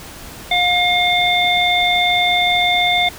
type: harmonic tone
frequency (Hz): 713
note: F5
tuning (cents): +36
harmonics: 1 / 3 / 5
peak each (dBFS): -17 / -17 / -17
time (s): 0.51-3.09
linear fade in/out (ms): 5
effects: pink hiss -35 dBFS RMS until 3.18 s